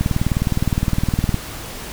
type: click train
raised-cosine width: 5 ms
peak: -5 dBFS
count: 27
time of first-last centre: 0.01-1.343 s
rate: 19.5 Hz
effects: pink hiss -32 dBFS RMS until 1.92 s